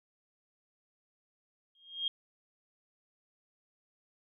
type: tone with exponential growth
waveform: sine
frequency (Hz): 3235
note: G#7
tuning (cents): -46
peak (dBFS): -27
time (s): 1.75-2.08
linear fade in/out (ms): 2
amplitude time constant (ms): 70
effects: none